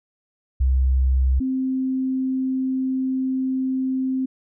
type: tone pair in turn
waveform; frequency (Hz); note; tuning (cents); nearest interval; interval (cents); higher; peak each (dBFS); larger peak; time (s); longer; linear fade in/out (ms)
sine; 65.2 / 261.4; C2 / C4; -5 / -1; 2 octaves; 2404; second; -15 / -20; first; 0.6-1.4 / 1.4-4.26; second; 10
effects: none

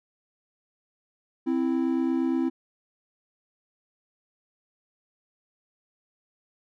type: tone pair together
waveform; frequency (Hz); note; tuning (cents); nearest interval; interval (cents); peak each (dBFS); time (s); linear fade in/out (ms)
triangle; 261.6 / 330.1; C4 / E4; 0 / +2; major third; 402; -23 / -24; 1.46-2.5; 20
effects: none

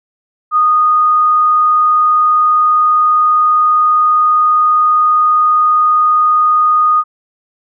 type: tone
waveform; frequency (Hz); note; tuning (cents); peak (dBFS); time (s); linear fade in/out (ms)
sine; 1235; D#6; -13; -7; 0.51-7.04; 50
effects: none

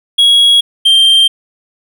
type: tone pair in turn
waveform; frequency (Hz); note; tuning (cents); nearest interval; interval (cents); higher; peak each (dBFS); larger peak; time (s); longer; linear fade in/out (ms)
triangle; 3320 / 3164; G#7 / G7; -1 / +15; minor second; 84; first; -3; neither; 0.18-0.61 / 0.85-1.28; neither; 10
effects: none

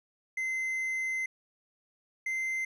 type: tone pair in turn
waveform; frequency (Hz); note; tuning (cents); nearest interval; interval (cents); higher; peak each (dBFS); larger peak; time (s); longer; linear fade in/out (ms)
triangle; 2064 / 2076; C7 / C7; -24 / -14; unison; 10; second; -28; neither; 0.37-1.26 / 2.26-2.65; first; 5
effects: resampled to 32000 Hz

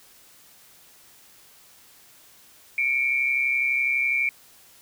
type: tone pair together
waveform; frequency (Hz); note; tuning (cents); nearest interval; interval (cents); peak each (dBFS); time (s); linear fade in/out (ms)
sine; 2217 / 2349; C#7 / D7; 0 / 0; minor second; 100; -25 / -22; 2.78-4.29; 2
effects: white hiss -53 dBFS RMS until 4.81 s

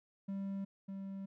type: tone pair in turn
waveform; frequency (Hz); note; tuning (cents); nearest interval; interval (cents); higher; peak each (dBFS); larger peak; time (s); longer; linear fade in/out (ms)
triangle; 196 / 194.65; G3 / G3; 0 / -12; unison; 12; first; -35 / -39; first; 0.28-0.65 / 0.88-1.26; second; 10
effects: none

